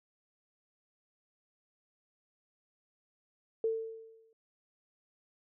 sine tone with exponential decay, 448.1 Hz, A4, 32 cents sharp, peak -26 dBFS, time 3.64-4.33 s, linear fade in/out 2 ms, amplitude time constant 150 ms, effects none

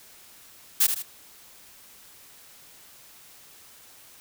blue noise with echo, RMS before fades -19 dBFS, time 0.8-0.87 s, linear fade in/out 10 ms, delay 78 ms, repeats 2, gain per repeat -7 dB, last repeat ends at 1.026 s, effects white hiss -51 dBFS RMS until 4.2 s

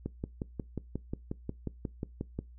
click train, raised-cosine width 3 ms, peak -21 dBFS, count 14, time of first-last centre 0.06-2.39 s, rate 5.58 Hz, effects noise-tail reverb RT60 0.2 s tail -22 dB re dry + added 60 Hz sine -49 dBFS peak until 2.58 s

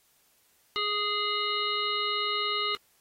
harmonic tone, 415.3 Hz, G#4, in tune, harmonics 1 / 3 / 5 / 7 / 9 / 10, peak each -36 / -31 / -35 / -33 / -34 / -36 dBFS, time 0.76-2.75 s, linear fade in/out 0 ms, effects white hiss -66 dBFS RMS until 3 s + AAC 48 kbps

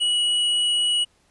triangle tone with hard clipping, 2924 Hz, F#7, 21 cents flat, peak -20 dBFS, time 0-1.05 s, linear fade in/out 20 ms, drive 10 dB, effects pink hiss -62 dBFS RMS until 1.3 s + resampled to 24000 Hz

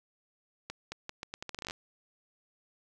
accelerating click train, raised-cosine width 0.2 ms, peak -21 dBFS, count 15, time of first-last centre 0.7-1.709 s, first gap 220 ms, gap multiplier 0.79, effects none

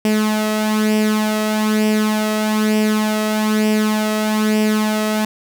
sawtooth tone with flanger, 214.7 Hz, A3, 42 cents flat, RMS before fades -17 dBFS, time 0.05-5.25 s, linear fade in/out 2 ms, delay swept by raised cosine 0.37 to 1.57 ms, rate 1.1 Hz, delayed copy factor +0.6, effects none

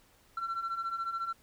sine beating tone pair, 1343 / 1357 Hz, E6 / E6, +32 / +50 cents, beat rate 14 Hz, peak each -36 / -32 dBFS, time 0.37-1.33 s, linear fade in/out 5 ms, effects tanh soft clip ceiling -30 dBFS + pink hiss -64 dBFS RMS until 1.42 s

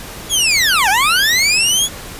20% pulse linear two-way sweep, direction down then up, 3438 to 740 to 3438 Hz, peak -6 dBFS, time 0.29-1.89 s, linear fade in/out 50 ms, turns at 0.89 s, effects pink hiss -31 dBFS RMS until 2.19 s + resampled to 32000 Hz

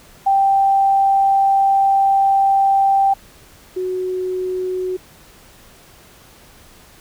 sine tone pair in turn, 784 / 369.2 Hz, G5 / F#4, 0 / -4 cents, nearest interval octave + minor second, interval 1304 cents, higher first, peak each -11 / -19 dBFS, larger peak first, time 0.26-3.14 / 3.76-4.97 s, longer first, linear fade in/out 10 ms, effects pink hiss -46 dBFS RMS until 7 s

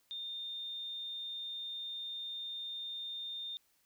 sine tone, 3630 Hz, A#7, 47 cents flat, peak -39 dBFS, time 0.11-3.57 s, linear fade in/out 0 ms, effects white hiss -73 dBFS RMS until 3.85 s

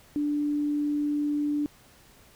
sine tone, 293.7 Hz, D4, in tune, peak -24 dBFS, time 0.16-1.66 s, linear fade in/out 0 ms, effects pink hiss -56 dBFS RMS until 2.35 s

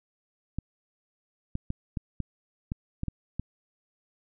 clicks, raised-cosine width 5 ms, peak -18 dBFS, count 9, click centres 0.586 / 1.554 / 1.704 / 1.972 / 2.203 / 2.719 / 3.034 / 3.083 / 3.396 s, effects none

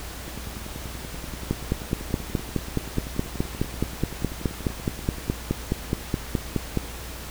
two click trains, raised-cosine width 3 ms, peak -9 / -23 dBFS, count 26 / 53, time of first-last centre 1.51-6.773 / 0.28-5.28 s, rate 4.75 / 10.4 Hz, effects added 60 Hz sine -38 dBFS peak until 7.3 s + pink hiss -38 dBFS RMS until 7.3 s

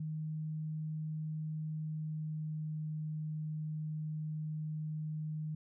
sine tone with pitch glide, 155.56 to 154.49 Hz, D#3 to D#3, 0 to -12 cents, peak -36 dBFS, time 0-5.55 s, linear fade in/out 5 ms, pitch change -12 cents, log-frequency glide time 1.72-2.88 s, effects none

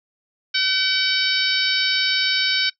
harmonic tone, 761 Hz, F#5, 48 cents sharp, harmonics 2 / 3 / 4 / 5 / 6 / 7, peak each -25 / -25 / -25 / -25 / -25 / -25 dBFS, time 0.54-2.7 s, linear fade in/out 10 ms, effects noise-tail reverb RT60 0.1 s tail -18 dB re dry

